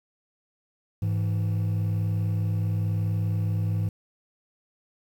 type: tone pair together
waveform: triangle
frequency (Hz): 103.82 / 164.81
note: G#2 / E3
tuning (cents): 0 / 0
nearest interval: minor sixth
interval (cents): 800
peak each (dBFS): -21 / -28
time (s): 1.02-3.89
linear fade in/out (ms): 5
effects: tanh soft clip ceiling -16 dBFS + 9-bit